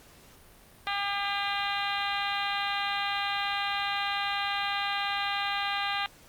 harmonic tone, 401.6 Hz, G4, 42 cents sharp, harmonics 2 / 3 / 4 / 5 / 6 / 7 / 8 / 9 / 10, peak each -33 / -35 / -36 / -37 / -38 / -38 / -39 / -40 / -40 dBFS, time 0.87-6.06 s, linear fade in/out 0 ms, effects pink hiss -55 dBFS RMS until 6.28 s + Opus 48 kbps

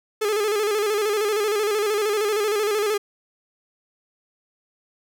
45% pulse tone with vibrato, 420 Hz, G#4, 19 cents sharp, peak -20 dBFS, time 0.21-2.98 s, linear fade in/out 10 ms, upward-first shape square, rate 13 Hz, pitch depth 56 cents each way, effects none

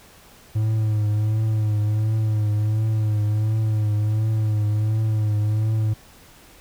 triangle tone with vibrato, 107.5 Hz, A2, 40 cents flat, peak -16 dBFS, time 0.55-5.94 s, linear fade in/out 10 ms, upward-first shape triangle, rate 1.4 Hz, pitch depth 47 cents each way, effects pink hiss -49 dBFS RMS until 6.6 s

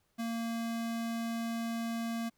square tone, 230 Hz, A#3, 23 cents flat, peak -34 dBFS, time 0.18-2.3 s, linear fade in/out 20 ms, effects pink hiss -75 dBFS RMS until 2.37 s

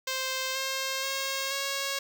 5% pulse tone with pitch steps, 523.3 / 532.1 / 541.1 / 550.3 Hz, C5 / C5 / C#5 / C#5, 0 / +29 / -42 / -13 cents, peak -18 dBFS, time 0.07-1.99 s, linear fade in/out 5 ms, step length 480 ms, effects none

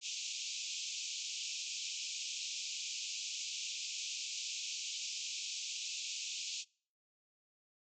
white band-pass noise, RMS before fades -42 dBFS, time 0.01-6.65 s, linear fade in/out 50 ms, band 2400 to 7300 Hz, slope 96 dB/octave, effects noise-tail reverb RT60 0.5 s tail -26 dB re dry

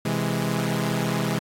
sawtooth chord, C augmented, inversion none, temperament equal with one note detuned, 130.21 / 164.81 / 207.7 Hz, C3 / E3 / G#3, -8 / 0 / 0 cents, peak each -24 / -23 / -23 dBFS, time 0.05-1.39 s, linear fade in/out 5 ms, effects AAC 48 kbps

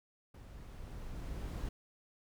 brown noise with level ramp, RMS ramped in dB -51 to -39 dBFS, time 0.34-1.69 s, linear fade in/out 5 ms, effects none

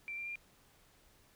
sine tone with pitch steps, 2349 / 2374 / 2398 Hz, D7 / D7 / D7, 0 / +18 / +36 cents, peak -39 dBFS, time 0.08-0.356 s, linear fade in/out 0 ms, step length 92 ms, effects pink hiss -66 dBFS RMS until 1.35 s

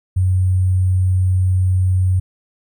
sine tone with sample-and-hold, 92.5 Hz, F#2, in tune, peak -12 dBFS, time 0.16-2.2 s, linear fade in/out 10 ms, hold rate 8820 Hz, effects none

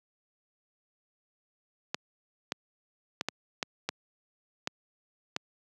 clicks, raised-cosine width 0.2 ms, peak -12 dBFS, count 8, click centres 1.945 / 2.521 / 3.211 / 3.286 / 3.628 / 3.89 / 4.674 / 5.364 s, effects high-pass 150 Hz 12 dB/octave

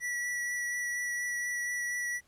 square tone with vibrato, 1946 Hz, B6, 26 cents flat, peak -32 dBFS, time 0-2.21 s, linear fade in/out 50 ms, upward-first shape triangle, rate 4.2 Hz, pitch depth 12 cents each way, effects pink hiss -67 dBFS RMS until 2.27 s + low-pass 12000 Hz 12 dB/octave

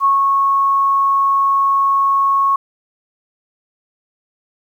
sine tone with ADSR envelope, 1100 Hz, C#6, 14 cents flat, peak -9 dBFS, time 0-2.56 s, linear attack 47 ms, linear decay 140 ms, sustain -2 dB, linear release 4 ms, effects 8-bit

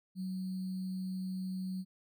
sine tone with sample-and-hold, 186.6 Hz, F#3, 15 cents sharp, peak -35 dBFS, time 0.15-1.85 s, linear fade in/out 50 ms, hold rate 4410 Hz, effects none

